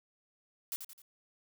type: noise with echo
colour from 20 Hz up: blue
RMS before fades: -37 dBFS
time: 0.72-0.76 s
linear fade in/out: 0 ms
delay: 86 ms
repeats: 3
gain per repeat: -7 dB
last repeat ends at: 1.018 s
effects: none